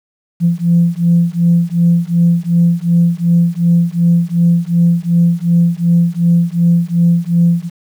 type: beating tone pair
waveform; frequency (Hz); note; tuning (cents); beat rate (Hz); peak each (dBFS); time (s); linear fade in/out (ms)
sine; 169.5 / 172.2; E3 / F3; +49 / -24; 2.7; -11; 0.4-7.7; 50
effects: tanh soft clip ceiling -2 dBFS + 7-bit